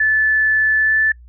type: tone with pitch glide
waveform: sine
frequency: 1742 to 1752.1 Hz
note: A6 to A6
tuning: -18 to -8 cents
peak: -12 dBFS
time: 0-1.12 s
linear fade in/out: 5 ms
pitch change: +10 cents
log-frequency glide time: 0.77-0.97 s
effects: noise-tail reverb RT60 0.1 s tail -25 dB re dry + added 60 Hz sine -39 dBFS peak until 1.28 s